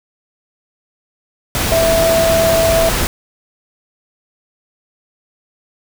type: tone in noise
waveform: sine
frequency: 659.3 Hz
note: E5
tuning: in tune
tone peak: -11 dBFS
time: 1.72-2.89 s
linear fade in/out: 0 ms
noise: pink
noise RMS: -17 dBFS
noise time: 1.55-3.07 s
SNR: +3 dB
effects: none